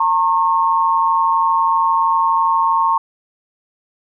sine tone pair together, 911.5 / 1084 Hz, A#5 / C#6, -39 / -39 cents, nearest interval minor third, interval 300 cents, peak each -15 dBFS, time 0-2.98 s, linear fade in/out 5 ms, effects none

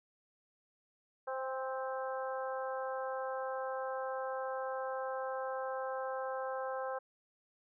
harmonic tone with a mistuned harmonic, 261.9 Hz, C4, 2 cents sharp, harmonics 2 / 3 / 4 / 5 / 6, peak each -38 / -42 / -44 / -46 / -48 dBFS, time 1.27-6.99 s, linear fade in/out 10 ms, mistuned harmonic 3, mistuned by +22 cents, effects none

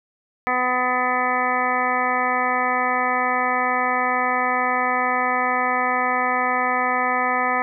harmonic tone, 251.1 Hz, B3, 29 cents sharp, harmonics 1 / 2 / 3 / 4 / 5 / 7 / 8 / 9, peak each -31 / -29 / -24 / -26 / -24 / -27 / -27 / -31 dBFS, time 0.47-7.62 s, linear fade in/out 0 ms, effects none

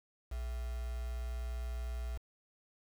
sine tone with quantisation, 60.3 Hz, B1, 41 cents flat, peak -36 dBFS, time 0.31-2.18 s, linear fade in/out 10 ms, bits 8, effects none

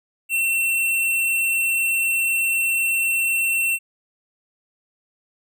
square tone, 2706 Hz, E7, 45 cents sharp, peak -19 dBFS, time 0.29-3.79 s, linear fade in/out 50 ms, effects none

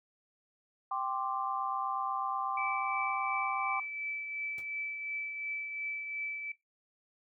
sine chord, G suspended fourth, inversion none, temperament equal, 784 / 1046.5 / 1174.7 Hz, G5 / C6 / D6, 0 / 0 / 0 cents, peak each -36 dBFS, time 0.91-3.8 s, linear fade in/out 5 ms
sine tone with tremolo, 2312 Hz, D7, 28 cents flat, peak -33 dBFS, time 2.57-6.52 s, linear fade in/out 5 ms, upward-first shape triangle, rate 2.8 Hz, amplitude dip 45%
pink noise with exponential decay, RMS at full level -48 dBFS, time 4.58-4.67 s, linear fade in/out 1 ms, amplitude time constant 19 ms
effects noise-tail reverb RT60 0.2 s tail -19 dB re dry

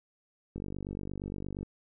click train, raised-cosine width 3 ms, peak -25 dBFS, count 53, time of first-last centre 0.56-1.63 s, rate 48.6 Hz, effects none

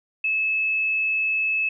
sine tone, 2600 Hz, E7, 24 cents flat, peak -20 dBFS, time 0.24-1.69 s, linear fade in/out 5 ms, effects none

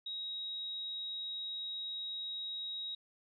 sine tone, 3803 Hz, A#7, 34 cents sharp, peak -38 dBFS, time 0.06-2.95 s, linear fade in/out 5 ms, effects none

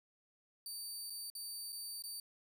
20% pulse tone with dropouts, 4610 Hz, D8, 33 cents flat, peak -37 dBFS, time 0.66-2.2 s, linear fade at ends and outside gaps 2 ms, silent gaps 1.099-1.103 / 1.301-1.351 / 1.723-1.727 / 2.023-2.038 s, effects none

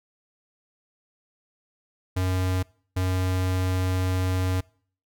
square tone bursts at uneven times, 92.5 Hz, F#2, in tune, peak -23 dBFS, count 2, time 2.16-2.63 / 2.96-4.61 s, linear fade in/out 10 ms, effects noise-tail reverb RT60 0.5 s tail -24 dB re dry

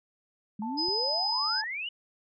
sine exponential sweep, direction up, 201 to 2993 Hz, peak -32 dBFS, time 0.59-1.89 s, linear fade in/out 5 ms
sine tone with pitch glide, 880 to 873.4 Hz, A5 to A5, 0 to -13 cents, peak -35 dBFS, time 0.62-1.64 s, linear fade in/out 2 ms, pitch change -13 cents, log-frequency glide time 0.84-1.33 s
sine tone, 5020 Hz, D#8, 15 cents sharp, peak -27 dBFS, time 0.77-1.62 s, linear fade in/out 20 ms
click, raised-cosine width 3 ms, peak -34 dBFS, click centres 0.885 s
effects none

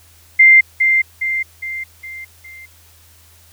sine tone with echo, 2093 Hz, C7, in tune, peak -4 dBFS, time 0.39-0.61 s, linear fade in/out 10 ms, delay 410 ms, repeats 5, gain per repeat -6 dB, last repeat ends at 2.66 s, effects added 83 Hz sine -49 dBFS peak until 3.52 s + white hiss -49 dBFS RMS until 3.52 s

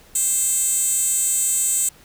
10% pulse tone with high-pass filter, 526 Hz, C5, 9 cents sharp, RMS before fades -20 dBFS, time 0.15-1.89 s, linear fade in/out 5 ms, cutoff 8100 Hz, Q 4.3, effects pink hiss -50 dBFS RMS until 2.04 s

